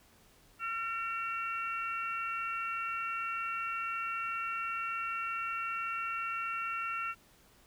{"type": "harmonic tone", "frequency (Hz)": 454.2, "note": "A#4", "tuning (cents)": -45, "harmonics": [3, 4, 5, 6], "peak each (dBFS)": [-35, -48, -45, -39], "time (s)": [0.59, 7.15], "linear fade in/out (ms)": 50, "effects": ["pink hiss -63 dBFS RMS until 7.66 s"]}